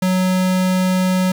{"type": "tone", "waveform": "square", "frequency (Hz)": 185, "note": "F#3", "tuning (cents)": 0, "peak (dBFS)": -15, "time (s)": [0.02, 1.32], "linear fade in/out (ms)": 5, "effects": ["7-bit"]}